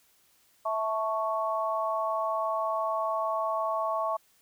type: chord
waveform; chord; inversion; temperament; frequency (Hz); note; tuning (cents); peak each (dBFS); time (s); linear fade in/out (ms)
sine; A major; second; equal with one note detuned; 654.7 / 880 / 1108.7; E5 / A5 / C#6; -12 / 0 / 0; -30 / -34 / -30; 0.65-4.17; 10
effects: white hiss -65 dBFS RMS until 4.41 s